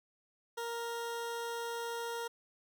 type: tone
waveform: 20% pulse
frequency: 467.1 Hz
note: A#4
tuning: 3 cents sharp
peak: -32 dBFS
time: 0.57-2.28 s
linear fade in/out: 10 ms
effects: none